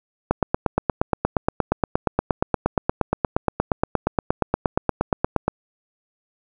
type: click train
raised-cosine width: 1 ms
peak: -3 dBFS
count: 45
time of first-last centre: 0.31-5.48 s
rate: 8.51 Hz
effects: none